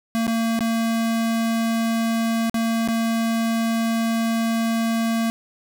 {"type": "tone with dropouts", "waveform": "square", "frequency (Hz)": 227.5, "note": "A#3", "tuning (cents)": -42, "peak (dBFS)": -20, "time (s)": [0.15, 5.3], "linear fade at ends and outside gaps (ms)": 0, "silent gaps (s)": [[0.268, 0.278], [0.591, 0.607], [2.497, 2.543], [2.876, 2.886]], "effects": []}